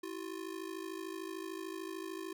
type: ring-modulated tone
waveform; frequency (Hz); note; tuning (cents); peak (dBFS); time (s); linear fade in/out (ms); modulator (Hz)
square; 353.9; F4; +23; -38; 0.03-2.33; 5; 26.7
effects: none